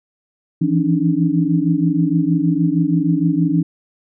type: tone cluster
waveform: sine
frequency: 163.3 / 169.7 / 278.1 / 302.6 Hz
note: E3 / F3 / C#4 / D#4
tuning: -16 / -49 / +6 / -48 cents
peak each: -19 dBFS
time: 0.61-3.63 s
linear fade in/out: 10 ms
effects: none